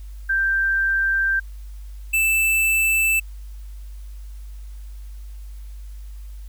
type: tone pair in turn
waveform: sine / square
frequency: 1573 / 2645 Hz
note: G6 / E7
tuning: +6 / +5 cents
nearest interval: major sixth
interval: 899 cents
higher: second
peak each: -17 dBFS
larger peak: neither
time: 0.29-1.4 / 2.13-3.2 s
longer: first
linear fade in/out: 10 ms
effects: added 50 Hz sine -33 dBFS peak until 6.48 s + white hiss -56 dBFS RMS until 6.48 s